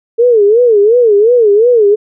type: tone with vibrato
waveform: sine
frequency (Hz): 446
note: A4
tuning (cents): +23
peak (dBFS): -4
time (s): 0.18-1.96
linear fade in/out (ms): 20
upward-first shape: sine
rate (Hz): 2.8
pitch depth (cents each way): 180
effects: none